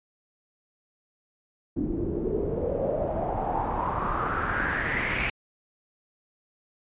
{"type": "noise with low-pass filter sweep", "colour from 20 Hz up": "pink", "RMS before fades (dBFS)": -28, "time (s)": [1.76, 5.3], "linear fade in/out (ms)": 5, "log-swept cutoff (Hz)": [290, 2400], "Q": 5.9, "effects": ["resampled to 8000 Hz"]}